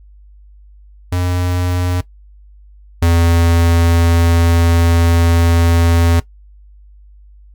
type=tone pair in turn; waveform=square; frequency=89.5 / 84.48 Hz; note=F2 / E2; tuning=+43 / +43 cents; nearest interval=minor second; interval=100 cents; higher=first; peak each=-15 / -10 dBFS; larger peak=second; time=1.12-2.01 / 3.02-6.2 s; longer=second; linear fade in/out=5 ms; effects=noise-tail reverb RT60 0.1 s tail -17 dB re dry + added 50 Hz sine -39 dBFS peak until 7.54 s